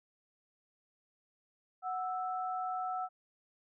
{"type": "tone pair together", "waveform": "sine", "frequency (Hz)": [740, 1318.5], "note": ["F#5", "E6"], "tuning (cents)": [0, 0], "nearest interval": "minor seventh", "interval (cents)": 1000, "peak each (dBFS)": [-35, -39], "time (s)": [1.82, 3.09], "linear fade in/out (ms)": 50, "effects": []}